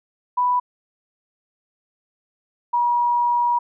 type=tone pair in turn; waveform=sine; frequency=987.8 / 960.2 Hz; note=B5 / B5; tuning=0 / -49 cents; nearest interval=unison; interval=49 cents; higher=first; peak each=-16 dBFS; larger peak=neither; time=0.37-0.6 / 2.73-3.59 s; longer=second; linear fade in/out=10 ms; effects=none